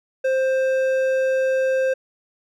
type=tone with hard clipping; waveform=triangle; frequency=525 Hz; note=C5; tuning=6 cents sharp; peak=-19 dBFS; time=0.24-1.94 s; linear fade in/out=10 ms; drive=12 dB; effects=none